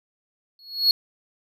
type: tone with exponential growth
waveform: triangle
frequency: 4337 Hz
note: C#8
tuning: 39 cents flat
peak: -10 dBFS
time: 0.59-0.91 s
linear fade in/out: 1 ms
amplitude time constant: 68 ms
effects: none